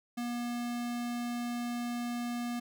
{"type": "tone", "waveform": "square", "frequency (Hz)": 240, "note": "B3", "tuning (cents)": -49, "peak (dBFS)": -34, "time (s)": [0.17, 2.6], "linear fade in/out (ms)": 10, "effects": []}